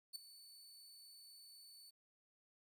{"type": "tone with ADSR envelope", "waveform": "sawtooth", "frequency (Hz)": 4484, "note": "C#8", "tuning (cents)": 19, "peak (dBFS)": -39, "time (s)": [0.13, 1.91], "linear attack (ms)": 26, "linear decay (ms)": 7, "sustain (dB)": -16, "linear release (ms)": 18, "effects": ["13-bit"]}